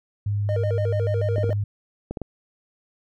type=tone; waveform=sine; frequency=102.5 Hz; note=G#2; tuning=22 cents flat; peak=-21 dBFS; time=0.26-1.64 s; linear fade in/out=5 ms
type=tone with vibrato; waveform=triangle; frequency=534 Hz; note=C5; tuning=35 cents sharp; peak=-23 dBFS; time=0.49-1.53 s; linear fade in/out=0 ms; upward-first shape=square; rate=6.9 Hz; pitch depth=230 cents each way
type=clicks; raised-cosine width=2 ms; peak=-16 dBFS; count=6; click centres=1.382 / 1.442 / 1.494 / 2.11 / 2.172 / 2.217 s
effects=none